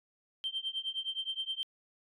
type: tone with tremolo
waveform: sine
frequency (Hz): 3136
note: G7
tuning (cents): 0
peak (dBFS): -29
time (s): 0.44-1.63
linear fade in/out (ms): 0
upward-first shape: triangle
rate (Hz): 9.6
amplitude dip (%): 100
effects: tanh soft clip ceiling -27 dBFS